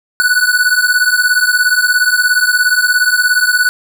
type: beating tone pair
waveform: square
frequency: 1474 / 1491 Hz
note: F#6 / F#6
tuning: -7 / +13 cents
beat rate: 17 Hz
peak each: -13 dBFS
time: 0.2-3.69 s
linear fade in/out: 0 ms
effects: none